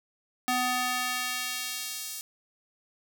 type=tone with high-pass filter sweep; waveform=square; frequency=250.4 Hz; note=B3; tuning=24 cents sharp; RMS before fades=-31 dBFS; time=0.48-2.21 s; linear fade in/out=0 ms; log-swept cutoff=540 to 6500 Hz; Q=0.72; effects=none